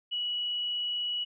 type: tone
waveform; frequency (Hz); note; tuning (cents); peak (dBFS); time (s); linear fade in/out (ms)
sine; 2931; F#7; -17; -29; 0.11-1.25; 20
effects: none